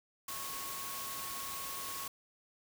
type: tone in noise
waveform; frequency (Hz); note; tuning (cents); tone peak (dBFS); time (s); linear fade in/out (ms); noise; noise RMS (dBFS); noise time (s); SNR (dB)
sine; 1100; C#6; -14; -45; 0.28-2.08; 5; white; -42; 0.28-2.08; -6
effects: none